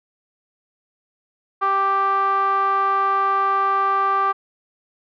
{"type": "tone with low-pass filter", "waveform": "5% pulse", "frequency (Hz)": 392, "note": "G4", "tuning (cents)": 0, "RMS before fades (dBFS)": -19, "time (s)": [1.61, 4.33], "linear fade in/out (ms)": 20, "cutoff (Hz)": 1100, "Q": 6.8, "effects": []}